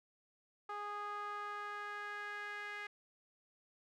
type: tone with band-pass filter sweep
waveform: sawtooth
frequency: 413 Hz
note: G#4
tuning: 10 cents flat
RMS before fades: -44 dBFS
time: 0.69-2.87 s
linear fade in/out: 5 ms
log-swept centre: 1100 to 1900 Hz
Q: 3.4
effects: none